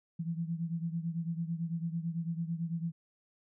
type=beating tone pair; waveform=sine; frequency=164.81 / 173.81 Hz; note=E3 / F3; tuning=0 / -8 cents; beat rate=9 Hz; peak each=-34 / -38 dBFS; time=0.19-2.92 s; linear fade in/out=10 ms; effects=none